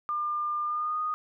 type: tone with pitch glide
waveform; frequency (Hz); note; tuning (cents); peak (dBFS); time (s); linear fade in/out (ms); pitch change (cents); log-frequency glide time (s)
sine; 1200 to 1236.6; D6 to D#6; +37 to -11; -27; 0.09-1.14; 0; +52; 0.64-1
effects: none